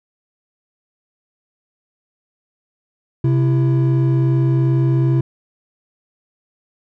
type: tone pair together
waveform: triangle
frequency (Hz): 132.1 / 333.7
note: C3 / E4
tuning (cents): +17 / +21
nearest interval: octave + major third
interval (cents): 1604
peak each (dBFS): -11 / -19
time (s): 3.24-5.21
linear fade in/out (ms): 5
effects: none